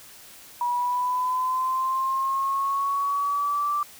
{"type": "linear sweep", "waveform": "sine", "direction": "up", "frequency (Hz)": [965, 1174.7], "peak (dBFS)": -22, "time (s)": [0.61, 3.83], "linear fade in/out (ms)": 2, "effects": ["white hiss -47 dBFS RMS until 3.99 s"]}